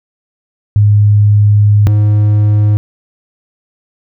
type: tone pair in turn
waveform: sine / triangle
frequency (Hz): 103.83 / 104.85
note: G#2 / G#2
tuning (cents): 0 / +17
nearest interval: unison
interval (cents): 17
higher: second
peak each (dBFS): -4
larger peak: neither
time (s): 0.76-1.87 / 1.87-2.77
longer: first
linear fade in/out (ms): 0
effects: none